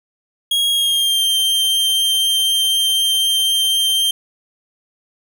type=tone with pitch glide; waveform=45% pulse; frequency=3288 to 3152 Hz; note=G#7 to G7; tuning=-18 to +9 cents; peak=-14 dBFS; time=0.51-4.11 s; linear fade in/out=5 ms; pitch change=-73 cents; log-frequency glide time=0.71-1.26 s; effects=none